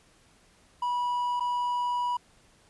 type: tone with dropouts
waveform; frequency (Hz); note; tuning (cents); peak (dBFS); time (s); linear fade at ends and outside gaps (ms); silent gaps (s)
triangle; 976; B5; -21; -24; 0.82-2.17; 5; 1.398-1.405
effects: pink hiss -61 dBFS RMS until 2.69 s + resampled to 24000 Hz